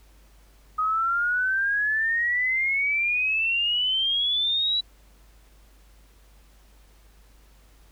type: exponential sweep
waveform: sine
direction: up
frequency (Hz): 1249 to 3947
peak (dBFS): -21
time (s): 0.78-4.81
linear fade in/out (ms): 10
effects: added 50 Hz sine -52 dBFS peak until 7.91 s + pink hiss -60 dBFS RMS until 7.91 s